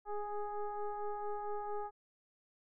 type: tone with frequency modulation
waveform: sine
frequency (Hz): 413.8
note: G#4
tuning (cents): -6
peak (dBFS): -36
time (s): 0.05-1.91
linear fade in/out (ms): 50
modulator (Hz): 416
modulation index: 1.5
effects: none